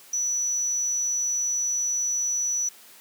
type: tone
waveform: sine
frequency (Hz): 5920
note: F#8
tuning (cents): 0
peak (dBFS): -23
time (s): 0.13-2.69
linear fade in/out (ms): 5
effects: white hiss -50 dBFS RMS until 3 s + high-pass 200 Hz 12 dB/octave